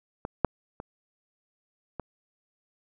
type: clicks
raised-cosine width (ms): 1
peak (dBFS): -18 / -6 / -23 / -20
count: 4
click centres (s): 0.251 / 0.447 / 0.801 / 1.997
effects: none